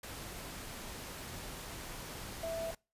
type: tone in noise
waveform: sine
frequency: 659.3 Hz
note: E5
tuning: in tune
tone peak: -35 dBFS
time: 2.43-2.71 s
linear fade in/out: 5 ms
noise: pink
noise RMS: -45 dBFS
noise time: 0.03-2.75 s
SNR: +7 dB
effects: noise-tail reverb RT60 0.3 s tail -26 dB re dry + resampled to 32000 Hz